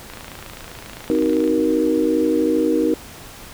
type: click train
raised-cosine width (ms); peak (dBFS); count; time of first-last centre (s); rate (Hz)
0.3; -19; 39; 0.1-1.477; 27.6
type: chord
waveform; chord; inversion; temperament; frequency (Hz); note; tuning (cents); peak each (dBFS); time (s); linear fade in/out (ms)
sine; C half-diminished seventh; none; just; 261.6 / 314 / 376.7 / 470.9; C4 / Eb4 / Gb4 / Bb4; 0 / +16 / +31 / +18; -23 / -18 / -24 / -20; 1.1-2.94; 0
effects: pink hiss -39 dBFS RMS until 3.53 s